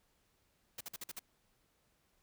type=noise bursts; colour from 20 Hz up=white; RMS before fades=-44 dBFS; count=6; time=0.78-1.193 s; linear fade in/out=5 ms; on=28 ms; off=49 ms; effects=pink hiss -75 dBFS RMS until 2.22 s